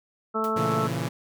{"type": "harmonic tone", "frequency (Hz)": 220, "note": "A3", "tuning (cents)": 0, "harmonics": [1, 2, 3, 4, 5, 6], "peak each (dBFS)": [-31, -29, -34, -35, -35, -27], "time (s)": [0.34, 0.88], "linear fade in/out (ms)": 20}
{"type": "noise with exponential decay", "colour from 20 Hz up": "white", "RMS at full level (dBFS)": -38, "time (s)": [0.44, 0.56], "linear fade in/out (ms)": 1, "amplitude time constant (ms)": 26}
{"type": "chord", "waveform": "sawtooth", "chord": "A# diminished", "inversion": "none", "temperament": "equal with one note detuned", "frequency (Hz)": [116.54, 138.59, 166.92], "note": ["A#2", "C#3", "E3"], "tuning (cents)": [0, 0, 22], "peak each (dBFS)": -27, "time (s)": [0.56, 1.09], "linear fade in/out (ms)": 10}
{"effects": []}